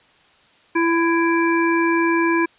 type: harmonic tone with a mistuned harmonic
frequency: 334.5 Hz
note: E4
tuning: 25 cents sharp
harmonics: 1 / 3 / 5 / 7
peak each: -17 / -22 / -24 / -25 dBFS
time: 0.75-2.46 s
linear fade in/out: 10 ms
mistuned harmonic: 5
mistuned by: -19 cents
effects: white hiss -54 dBFS RMS until 2.58 s + resampled to 8000 Hz